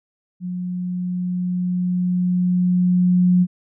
sine tone with level ramp, 180 Hz, F#3, 47 cents flat, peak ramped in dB -24 to -11 dBFS, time 0.4-3.47 s, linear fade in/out 50 ms, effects none

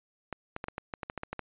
clicks, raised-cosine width 0.5 ms, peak -20 dBFS, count 12, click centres 0.327 / 0.564 / 0.641 / 0.684 / 0.781 / 0.938 / 1.032 / 1.099 / 1.177 / 1.234 / 1.33 / 1.393 s, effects resampled to 8000 Hz

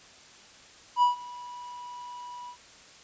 triangle tone with ADSR envelope, 978 Hz, B5, 17 cents flat, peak -15 dBFS, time 0.96-2.57 s, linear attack 63 ms, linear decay 130 ms, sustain -22 dB, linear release 82 ms, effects white hiss -52 dBFS RMS until 3.03 s + resampled to 16000 Hz

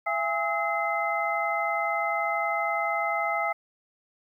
sine tone cluster, 672 / 821 / 1285 / 2064 Hz, E5 / G#5 / E6 / C7, +33 / -20 / -45 / -24 cents, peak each -30 dBFS, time 0.06-3.53 s, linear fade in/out 10 ms, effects 10-bit

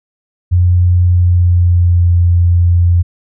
sine tone with pitch glide, 89 to 87.07 Hz, F2 to F2, +33 to -5 cents, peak -6 dBFS, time 0.51-3.03 s, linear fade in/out 20 ms, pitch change -38 cents, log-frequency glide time 1.05-2.11 s, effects none

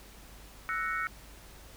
sine chord, F# dominant seventh, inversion third, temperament equal, 1318.5 / 1480 / 1864.7 / 2217 Hz, E6 / F#6 / A#6 / C#7, 0 / 0 / 0 / 0 cents, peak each -34 / -35 / -37 / -38 dBFS, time 0.69-1.07 s, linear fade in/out 0 ms, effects added 50 Hz sine -53 dBFS peak until 1.76 s + pink hiss -53 dBFS RMS until 1.76 s

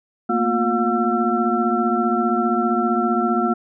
sine tone cluster, 225 / 240.2 / 356.3 / 715 / 1344 Hz, A3 / B3 / F4 / F5 / E6, +39 / -48 / +35 / +41 / +33 cents, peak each -23 dBFS, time 0.29-3.54 s, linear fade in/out 10 ms, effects none

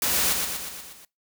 white noise with echo, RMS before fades -24 dBFS, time 0.02-0.33 s, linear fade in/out 2 ms, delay 120 ms, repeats 6, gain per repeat -4 dB, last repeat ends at 1.05 s, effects noise-tail reverb RT60 0.2 s tail -22 dB re dry

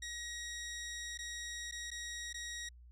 15% pulse tone with dropouts, 1895 Hz, A#6, 28 cents sharp, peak -35 dBFS, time 0.02-2.69 s, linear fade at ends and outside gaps 5 ms, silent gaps 1.176-1.188 / 1.713-1.722 / 1.905-1.914 / 2.329-2.342 s, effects added 60 Hz sine -54 dBFS peak until 2.91 s + low-pass 10000 Hz 12 dB/octave

